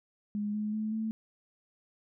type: tone with pitch steps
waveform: sine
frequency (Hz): 207.5 / 211.7 / 216.1 / 220.5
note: G#3 / G#3 / A3 / A3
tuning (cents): -1 / +33 / -31 / +4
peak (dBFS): -30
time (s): 0.35-1.11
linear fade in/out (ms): 0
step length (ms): 190
effects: none